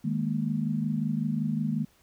sine chord, D# suspended fourth, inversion none, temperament equal, 155.56 / 207.7 / 233.1 Hz, D#3 / G#3 / A#3, 0 / 0 / 0 cents, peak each -30 dBFS, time 0.04-1.85 s, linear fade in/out 10 ms, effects pink hiss -63 dBFS RMS until 2.02 s

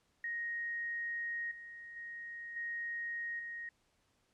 sine tone with level steps, 1872 Hz, A#6, 7 cents sharp, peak -36 / -47 / -43 / -37 / -41 dBFS, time 0.24-3.69 s, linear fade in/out 2 ms, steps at 1.51 / 1.96 / 2.56 / 3.39 s, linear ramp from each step 5 ms, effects pink hiss -75 dBFS RMS until 4.33 s + low-pass 9000 Hz 12 dB/octave

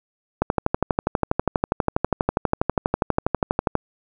click train, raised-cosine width 1 ms, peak -4 dBFS, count 42, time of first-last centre 0.42-3.753 s, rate 12.3 Hz, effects none

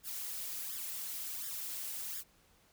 blue noise with flanger, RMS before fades -41 dBFS, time 0.03-2.24 s, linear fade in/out 50 ms, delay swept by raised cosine 0.57 to 4.67 ms, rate 1.4 Hz, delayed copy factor +0.85, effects pink hiss -67 dBFS RMS until 2.72 s

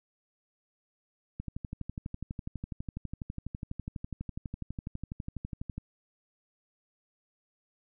click train, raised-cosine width 5 ms, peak -24 dBFS, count 54, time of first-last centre 1.4-5.78 s, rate 12.1 Hz, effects none

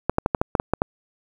clicks, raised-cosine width 1 ms, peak -4 dBFS, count 9, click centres 0.096 / 0.184 / 0.261 / 0.348 / 0.415 / 0.552 / 0.599 / 0.736 / 0.819 s, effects 7-bit

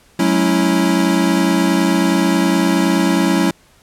square chord, F# minor seventh, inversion none, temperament equal with one note detuned, 185 / 214.5 / 277.2 / 329.6 Hz, F#3 / A3 / C#4 / E4, 0 / -44 / 0 / 0 cents, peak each -18 / -21 / -19 / -18 dBFS, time 0.19-3.51 s, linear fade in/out 5 ms, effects pink hiss -51 dBFS RMS until 3.82 s + low-pass 12000 Hz 12 dB/octave

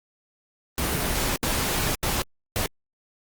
pink noise bursts at uneven times, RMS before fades -25 dBFS, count 4, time 0.78-1.36 / 1.43-1.95 / 2.03-2.22 / 2.56-2.66 s, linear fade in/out 0 ms, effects Opus 24 kbps

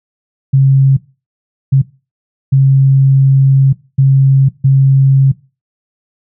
sine tone bursts at uneven times, 135.4 Hz, C#3, 40 cents flat, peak -4 dBFS, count 5, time 0.53-0.97 / 1.72-1.82 / 2.52-3.73 / 3.98-4.49 / 4.64-5.32 s, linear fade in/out 10 ms, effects noise-tail reverb RT60 0.3 s tail -19 dB re dry

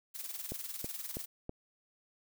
blue noise with tremolo, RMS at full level -40 dBFS, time 0.14-1.26 s, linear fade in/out 20 ms, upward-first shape square, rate 20 Hz, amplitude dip 60%
click train, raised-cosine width 2 ms, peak -26 dBFS, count 4, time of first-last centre 0.52-1.494 s, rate 3.08 Hz
effects none

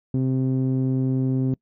sawtooth tone with low-pass filter, 130.81 Hz, C3, in tune, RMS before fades -22 dBFS, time 0.14-1.54 s, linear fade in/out 0 ms, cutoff 290 Hz, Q 1.9, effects noise-tail reverb RT60 0.1 s tail -25 dB re dry

